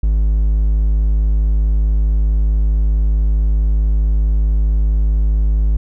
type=tone; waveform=triangle; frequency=52.3 Hz; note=G#1; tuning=13 cents sharp; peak=-9 dBFS; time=0.03-5.77 s; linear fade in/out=5 ms; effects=none